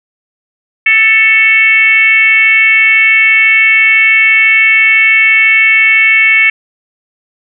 sine tone with frequency modulation, 2217 Hz, C#7, in tune, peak -4 dBFS, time 0.86-6.5 s, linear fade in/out 5 ms, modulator 451 Hz, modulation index 0.81, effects none

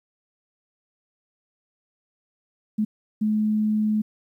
sine tone bursts at uneven times, 214 Hz, A3, 48 cents flat, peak -19 dBFS, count 2, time 2.78-2.85 / 3.21-4.02 s, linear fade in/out 10 ms, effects 10-bit

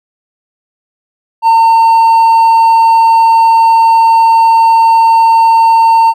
triangle tone with hard clipping, 908 Hz, A#5, 46 cents flat, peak -4 dBFS, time 1.42-6.14 s, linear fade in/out 50 ms, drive 5 dB, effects none

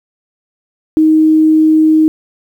sine tone, 313.5 Hz, D#4, 13 cents sharp, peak -5 dBFS, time 0.97-2.08 s, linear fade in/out 0 ms, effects 7-bit

